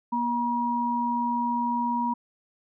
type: tone pair together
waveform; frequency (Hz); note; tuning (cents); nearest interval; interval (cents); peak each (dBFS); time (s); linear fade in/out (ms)
sine; 239.1 / 956.4; A#3 / A#5; +44 / +44; 2 octaves; 2400; -28 / -25; 0.12-2.14; 10
effects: none